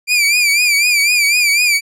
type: tone with vibrato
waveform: sawtooth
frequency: 2369 Hz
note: D7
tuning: 14 cents sharp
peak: -7 dBFS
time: 0.07-1.81 s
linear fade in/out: 50 ms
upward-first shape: triangle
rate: 4 Hz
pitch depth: 100 cents each way
effects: low-pass 12000 Hz 12 dB/octave